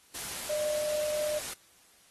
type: tone in noise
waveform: sine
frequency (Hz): 604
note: D5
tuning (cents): +48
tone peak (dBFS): -29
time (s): 0.49-1.39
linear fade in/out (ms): 10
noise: white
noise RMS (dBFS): -38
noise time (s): 0.14-1.54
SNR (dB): +6
effects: white hiss -61 dBFS RMS until 2.1 s + AAC 32 kbps